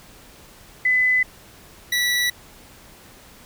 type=tone pair in turn; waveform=sine / 25% pulse; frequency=2009 / 1954.1 Hz; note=B6 / B6; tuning=+29 / -19 cents; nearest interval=unison; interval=48 cents; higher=first; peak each=-15 dBFS; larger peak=neither; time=0.85-1.23 / 1.92-2.3 s; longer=neither; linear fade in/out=5 ms; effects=pink hiss -47 dBFS RMS until 3.45 s